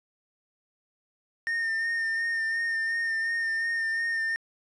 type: tone with vibrato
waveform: triangle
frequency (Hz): 1822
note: A#6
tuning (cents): -40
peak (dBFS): -24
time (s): 1.47-4.36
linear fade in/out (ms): 0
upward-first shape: sine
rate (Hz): 2.8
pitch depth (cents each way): 23
effects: resampled to 22050 Hz + 10-bit